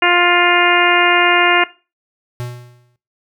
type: harmonic tone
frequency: 351.5 Hz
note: F4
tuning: 11 cents sharp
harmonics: 1 / 2 / 3 / 4 / 5 / 6 / 7 / 8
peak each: -18 / -18 / -18 / -18 / -18 / -18 / -18 / -18 dBFS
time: 0.02-1.64 s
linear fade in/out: 5 ms
type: tone with exponential decay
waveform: square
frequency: 122.1 Hz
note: B2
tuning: 19 cents flat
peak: -21 dBFS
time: 2.4-2.96 s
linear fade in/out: 0 ms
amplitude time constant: 120 ms
effects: noise-tail reverb RT60 0.3 s tail -18 dB re dry